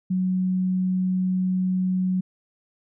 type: tone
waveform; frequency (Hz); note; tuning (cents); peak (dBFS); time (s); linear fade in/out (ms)
sine; 185; F#3; 0; -20; 0.1-2.21; 10
effects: none